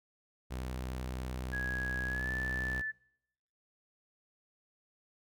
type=tone; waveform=sawtooth; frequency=63.4 Hz; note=B1; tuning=46 cents sharp; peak=-33 dBFS; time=0.5-2.82 s; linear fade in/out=20 ms
type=tone with pitch glide; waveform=sine; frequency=1661.2 to 1750.9 Hz; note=G#6 to A6; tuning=0 to -9 cents; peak=-34 dBFS; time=1.52-2.92 s; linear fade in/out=20 ms; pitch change=+91 cents; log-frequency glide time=2.08-2.3 s
effects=noise-tail reverb RT60 0.8 s tail -24 dB re dry